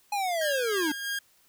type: linear sweep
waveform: square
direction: down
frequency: 839 to 284 Hz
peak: -27 dBFS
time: 0.12-0.92 s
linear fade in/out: 5 ms
type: tone with tremolo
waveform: sawtooth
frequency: 1621 Hz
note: G#6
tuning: 42 cents flat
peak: -25 dBFS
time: 0.41-1.19 s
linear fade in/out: 5 ms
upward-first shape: sine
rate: 3.1 Hz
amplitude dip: 50%
effects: white hiss -63 dBFS RMS until 1.48 s